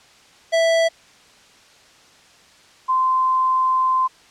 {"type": "tone pair in turn", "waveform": ["square", "sine"], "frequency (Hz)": [659.3, 1036.3], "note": ["E5", "C6"], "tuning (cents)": [0, -17], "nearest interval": "minor sixth", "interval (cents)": 783, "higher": "second", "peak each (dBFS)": -15, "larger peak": "neither", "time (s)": [[0.52, 0.89], [2.88, 4.08]], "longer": "second", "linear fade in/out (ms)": 20, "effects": ["white hiss -50 dBFS RMS until 4.3 s", "low-pass 6000 Hz 12 dB/octave"]}